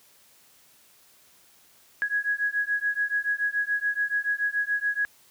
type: beating tone pair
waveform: sine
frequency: 1661.2 / 1668.2 Hz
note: G#6 / G#6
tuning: 0 / +7 cents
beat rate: 7 Hz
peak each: -27 dBFS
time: 2.02-5.05 s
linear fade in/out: 0 ms
effects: white hiss -58 dBFS RMS until 5.3 s + high-pass 60 Hz 12 dB/octave